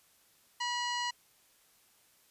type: harmonic tone with a mistuned harmonic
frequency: 970 Hz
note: B5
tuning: 31 cents flat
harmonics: 1 / 2 / 3 / 4 / 5 / 6 / 7 / 8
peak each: -35 / -38 / -39 / -41 / -46 / -47 / -50 / -51 dBFS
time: 0.6-1.11 s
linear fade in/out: 10 ms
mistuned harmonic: 4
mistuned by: +120 cents
effects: white hiss -66 dBFS RMS until 2.3 s + resampled to 32000 Hz